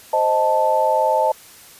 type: chord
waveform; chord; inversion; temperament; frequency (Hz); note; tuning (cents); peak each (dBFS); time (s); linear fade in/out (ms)
sine; A diminished; first; equal; 523.3 / 622.3 / 880; C5 / Eb5 / A5; 0 / 0 / 0; -21 / -19 / -17; 0.13-1.32; 5
effects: white hiss -44 dBFS RMS until 1.79 s + resampled to 32000 Hz